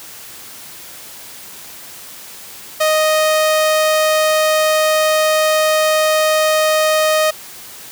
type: tone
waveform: sawtooth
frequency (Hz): 622.3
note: D#5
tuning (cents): 0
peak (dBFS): -8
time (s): 2.8-7.31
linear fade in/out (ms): 10
effects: white hiss -35 dBFS RMS until 7.91 s + high-pass 60 Hz 12 dB/octave